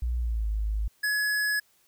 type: tone with pitch glide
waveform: sine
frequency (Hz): 60 to 52.84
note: B1 to G#1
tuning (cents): -49 to +31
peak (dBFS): -25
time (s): 0.02-0.88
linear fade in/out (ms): 5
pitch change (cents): -220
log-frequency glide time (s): 0.2-0.47
type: tone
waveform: square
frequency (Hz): 1691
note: G#6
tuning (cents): +31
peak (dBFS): -25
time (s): 1.03-1.6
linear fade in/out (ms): 10
effects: white hiss -65 dBFS RMS until 1.87 s